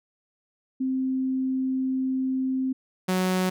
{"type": "tone pair in turn", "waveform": ["sine", "sawtooth"], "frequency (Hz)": [261.6, 184.98], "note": ["C4", "F#3"], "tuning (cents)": [0, 0], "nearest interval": "tritone", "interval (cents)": 600, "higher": "first", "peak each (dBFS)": [-23, -18], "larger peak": "second", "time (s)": [[0.8, 2.73], [3.08, 3.5]], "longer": "first", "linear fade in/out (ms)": 10, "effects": []}